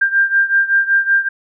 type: beating tone pair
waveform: sine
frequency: 1589 / 1594.3 Hz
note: G6 / G6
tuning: +23 / +29 cents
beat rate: 5.3 Hz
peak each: -13 / -16 dBFS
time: 0.01-1.29 s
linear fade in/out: 10 ms
effects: none